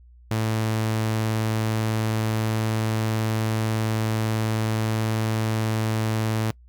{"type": "tone", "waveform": "sawtooth", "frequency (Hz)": 110.2, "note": "A2", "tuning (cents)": 3, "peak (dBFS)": -18, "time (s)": [0.31, 6.51], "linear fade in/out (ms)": 0, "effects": ["noise-tail reverb RT60 0.1 s tail -24 dB re dry", "added 60 Hz sine -47 dBFS peak until 6.68 s"]}